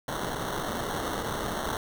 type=noise with sample-and-hold; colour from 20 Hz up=white; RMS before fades=-32 dBFS; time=0.08-1.77 s; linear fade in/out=2 ms; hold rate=2450 Hz; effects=none